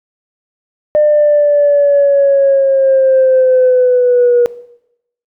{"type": "linear sweep", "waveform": "sine", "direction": "down", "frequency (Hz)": [603, 480], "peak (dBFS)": -5, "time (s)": [0.95, 4.46], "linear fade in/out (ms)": 0, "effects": ["noise-tail reverb RT60 0.8 s tail -19 dB re dry", "tanh soft clip ceiling -2 dBFS"]}